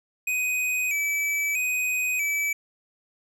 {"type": "tone with vibrato", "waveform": "square", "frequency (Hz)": 2400, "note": "D7", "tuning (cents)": 37, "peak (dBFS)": -24, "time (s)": [0.27, 2.53], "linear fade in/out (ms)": 5, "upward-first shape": "square", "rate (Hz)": 0.78, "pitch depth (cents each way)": 72, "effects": []}